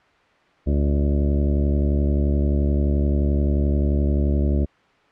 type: harmonic tone with a mistuned harmonic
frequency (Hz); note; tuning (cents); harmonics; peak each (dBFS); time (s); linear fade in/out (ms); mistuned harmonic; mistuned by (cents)
71.5; D2; -46; 1 / 2 / 3 / 4 / 5 / 6 / 7 / 8 / 9; -18 / -27 / -26 / -29 / -30 / -38 / -39 / -35 / -41; 0.66-4.66; 20; 8; +36
effects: white hiss -56 dBFS RMS until 5.11 s + low-pass 2000 Hz 12 dB/octave